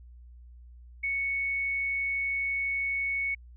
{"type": "tone", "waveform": "sine", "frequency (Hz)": 2217, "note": "C#7", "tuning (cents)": 0, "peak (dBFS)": -27, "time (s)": [1.03, 3.35], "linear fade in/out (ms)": 10, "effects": ["added 60 Hz sine -47 dBFS peak until 3.56 s"]}